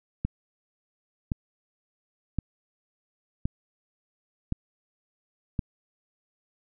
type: click train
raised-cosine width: 5 ms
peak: -14 dBFS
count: 6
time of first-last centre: 0.25-5.592 s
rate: 0.936 Hz
effects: none